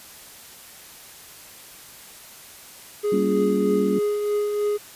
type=tone with tremolo; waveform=triangle; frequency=415.3 Hz; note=G#4; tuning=in tune; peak=-17 dBFS; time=3.03-4.78 s; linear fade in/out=20 ms; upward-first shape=triangle; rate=3.2 Hz; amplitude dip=40%
type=chord; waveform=sine; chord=G half-diminished seventh; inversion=none; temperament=just; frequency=196 / 235.2 / 282.2 / 352.8 Hz; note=G3 / Bb3 / Db4 / F4; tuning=0 / +16 / +31 / +18 cents; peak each=-23 / -28 / -26 / -29 dBFS; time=3.12-3.99 s; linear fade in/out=5 ms
effects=white hiss -44 dBFS RMS until 4.95 s + resampled to 32000 Hz